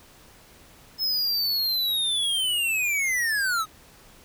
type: linear sweep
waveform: square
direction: down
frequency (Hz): 5220 to 1244.5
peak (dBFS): -23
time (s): 0.98-3.66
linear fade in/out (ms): 50
effects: pink hiss -52 dBFS RMS until 4.24 s